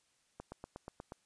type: click train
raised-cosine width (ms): 1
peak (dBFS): -30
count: 7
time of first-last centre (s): 0.4-1.121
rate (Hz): 8.32
effects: white hiss -74 dBFS RMS until 1.25 s + resampled to 22050 Hz